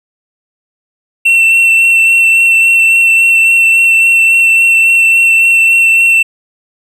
triangle tone with vibrato, 2700 Hz, E7, 41 cents sharp, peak -3 dBFS, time 1.25-6.23 s, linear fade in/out 10 ms, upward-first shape sine, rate 3.6 Hz, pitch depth 13 cents each way, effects none

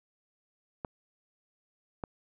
clicks, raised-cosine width 1 ms, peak -21 dBFS, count 2, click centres 0.848 / 2.038 s, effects none

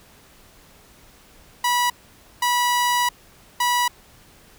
sawtooth tone bursts at uneven times, 975 Hz, B5, 23 cents flat, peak -14 dBFS, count 3, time 1.64-1.9 / 2.42-3.09 / 3.6-3.88 s, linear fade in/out 5 ms, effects pink hiss -51 dBFS RMS until 4.58 s

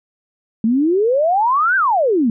sine exponential two-way sweep, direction up then down, 213.8 to 1598 to 213.8 Hz, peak -12 dBFS, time 0.64-2.3 s, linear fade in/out 2 ms, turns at 1.76 s, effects none

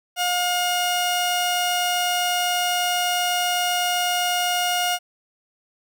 sawtooth tone pair together, 714.5 / 1429 Hz, F5 / F6, +39 / +39 cents, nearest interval octave, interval 1200 cents, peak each -18 dBFS, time 0.16-4.99 s, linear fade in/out 50 ms, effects none

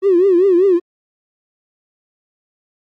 triangle tone with vibrato, 370 Hz, F#4, in tune, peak -5 dBFS, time 0.02-0.8 s, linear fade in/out 50 ms, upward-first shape triangle, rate 5.1 Hz, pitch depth 170 cents each way, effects tanh soft clip ceiling -6 dBFS + Opus 48 kbps

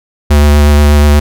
square tone with vibrato, 73.42 Hz, D2, in tune, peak -4 dBFS, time 0.3-1.2 s, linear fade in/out 10 ms, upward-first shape triangle, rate 8.3 Hz, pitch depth 19 cents each way, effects none

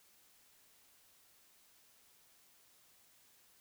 silence, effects white hiss -67 dBFS RMS until 3.6 s

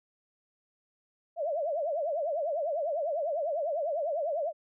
sine tone with vibrato, 620 Hz, D#5, 6 cents flat, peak -28 dBFS, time 1.36-4.53 s, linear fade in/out 50 ms, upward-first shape triangle, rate 10 Hz, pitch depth 230 cents each way, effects none

